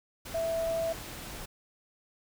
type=tone in noise; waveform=sine; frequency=659.3 Hz; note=E5; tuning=in tune; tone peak=-28 dBFS; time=0.34-0.93 s; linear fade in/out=10 ms; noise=pink; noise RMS=-42 dBFS; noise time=0.25-1.46 s; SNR=+11 dB; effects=none